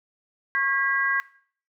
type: tone cluster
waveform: sine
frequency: 1097 / 1622 / 1956 Hz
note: C#6 / G#6 / B6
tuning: -18 / -41 / -17 cents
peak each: -29 / -23 / -26 dBFS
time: 0.55-1.2 s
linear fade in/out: 0 ms
effects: noise-tail reverb RT60 0.5 s tail -19 dB re dry